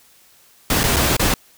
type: noise with dropouts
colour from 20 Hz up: pink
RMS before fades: -17 dBFS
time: 0.7-1.34 s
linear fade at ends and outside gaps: 2 ms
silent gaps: 0.833-0.838 / 0.962-0.966 / 1.167-1.195 s
effects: white hiss -52 dBFS RMS until 1.57 s